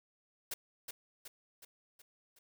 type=noise with echo; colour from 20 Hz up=white; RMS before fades=-39 dBFS; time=0.51-0.54 s; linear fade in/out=5 ms; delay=370 ms; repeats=5; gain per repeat=-5 dB; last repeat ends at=2.39 s; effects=none